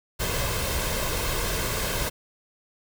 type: noise with comb filter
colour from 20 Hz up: pink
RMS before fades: -27 dBFS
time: 0.19-2.1 s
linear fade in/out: 20 ms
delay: 1.9 ms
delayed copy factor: +0.5
effects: none